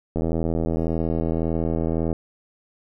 click train, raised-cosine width 2 ms, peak -11 dBFS, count 162, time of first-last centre 0.16-2.128 s, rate 81.8 Hz, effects none

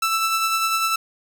sawtooth tone with tremolo, 1324 Hz, E6, 7 cents sharp, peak -14 dBFS, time 0.02-0.96 s, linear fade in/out 5 ms, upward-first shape sine, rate 10 Hz, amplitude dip 35%, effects none

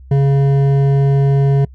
triangle tone with hard clipping, 138.59 Hz, C#3, in tune, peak -11 dBFS, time 0.11-1.65 s, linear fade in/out 5 ms, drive 13 dB, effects noise-tail reverb RT60 0.1 s tail -26 dB re dry + added 65 Hz sine -35 dBFS peak until 1.74 s

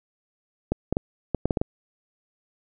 clicks, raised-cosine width 2 ms, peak -9 dBFS, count 8, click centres 0.72 / 0.926 / 0.969 / 1.347 / 1.456 / 1.508 / 1.572 / 1.615 s, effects none

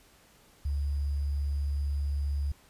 sine tone with sample-and-hold, 71.2 Hz, C#2, 47 cents sharp, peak -27 dBFS, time 0.65-2.52 s, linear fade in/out 5 ms, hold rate 4900 Hz, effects pink hiss -60 dBFS RMS until 2.69 s + resampled to 32000 Hz

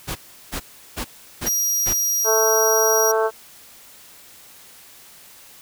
pink noise bursts, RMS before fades -27 dBFS, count 5, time 0.07-1.94 s, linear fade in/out 20 ms, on 86 ms, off 360 ms
sawtooth tone, 5730 Hz, F8, 44 cents sharp, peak -16 dBFS, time 1.46-3.12 s, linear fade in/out 10 ms
harmonic tone, 220.9 Hz, A3, 7 cents sharp, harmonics 2 / 3 / 4 / 5 / 6 / 7, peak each -19 / -23 / -25 / -27 / -29 / -30 dBFS, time 2.24-3.31 s, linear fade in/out 50 ms
effects white hiss -46 dBFS RMS until 5.61 s

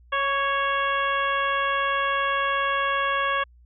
harmonic tone with a mistuned harmonic, 552 Hz, C#5, 7 cents flat, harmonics 1 / 2 / 3 / 4 / 5 / 6, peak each -30 / -24 / -27 / -34 / -33 / -35 dBFS, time 0.12-3.44 s, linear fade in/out 10 ms, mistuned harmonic 2, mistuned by +23 cents, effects added 60 Hz sine -50 dBFS peak until 3.65 s

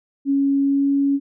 sine tone with pitch glide, 277.2 to 279 Hz, C#4 to C#4, 0 to +11 cents, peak -15 dBFS, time 0.25-1.2 s, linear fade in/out 50 ms, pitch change +11 cents, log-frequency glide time 0.62-0.9 s, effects none

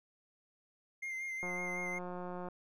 triangle tone with vibrato, 2100 Hz, C7, 6 cents sharp, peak -36 dBFS, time 1.02-1.99 s, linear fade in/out 10 ms, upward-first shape sine, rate 5.4 Hz, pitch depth 27 cents each way
click train, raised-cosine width 1 ms, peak -30 dBFS, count 190, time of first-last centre 1.43-2.486 s, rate 179 Hz
effects none

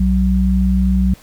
sine tone pair together, 62.7 / 187.89 Hz, B1 / F#3, +27 / +27 cents, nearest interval octave + perfect fifth, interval 1900 cents, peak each -14 dBFS, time 0-1.14 s, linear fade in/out 5 ms, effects pink hiss -45 dBFS RMS until 1.22 s

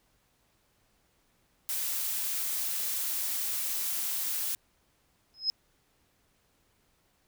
blue noise, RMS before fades -32 dBFS, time 1.69-4.55 s, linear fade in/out 0 ms
sine tone with exponential growth, 5120 Hz, D#8, 49 cents sharp, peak -21 dBFS, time 5.34-5.5 s, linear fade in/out 0 ms, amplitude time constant 34 ms
effects pink hiss -70 dBFS RMS until 7.27 s

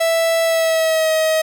45% pulse tone with pitch glide, 659.3 to 633.9 Hz, E5 to D#5, 0 to +32 cents, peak -14 dBFS, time 0-1.42 s, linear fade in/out 10 ms, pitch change -68 cents, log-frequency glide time 0.43-1.11 s, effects none

